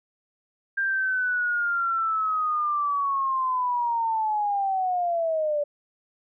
sine linear sweep, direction down, 1597 to 577 Hz, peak -22 dBFS, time 0.77-5.64 s, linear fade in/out 10 ms, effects none

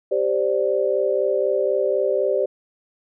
sine chord, G suspended fourth, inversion none, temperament equal, 392 / 523.3 / 587.3 Hz, G4 / C5 / D5, 0 / 0 / 0 cents, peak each -22 dBFS, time 0.11-2.46 s, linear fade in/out 10 ms, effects none

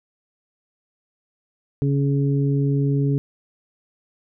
harmonic tone, 140 Hz, C#3, 18 cents sharp, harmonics 1 / 2 / 3, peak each -18 / -24 / -28 dBFS, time 1.82-3.18 s, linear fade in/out 0 ms, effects none

